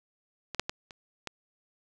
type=clicks; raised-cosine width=0.2 ms; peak=-19 / -8 / -14 / -28 / -18 dBFS; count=5; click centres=0.547 / 0.596 / 0.695 / 0.908 / 1.273 s; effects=none